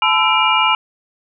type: tone cluster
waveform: sine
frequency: 868 / 1013 / 1329 / 2372 / 2851 Hz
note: A5 / B5 / E6 / D7 / F7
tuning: -24 / +44 / +14 / +17 / +35 cents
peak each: -18 dBFS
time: 0.02-0.75 s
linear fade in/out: 2 ms
effects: none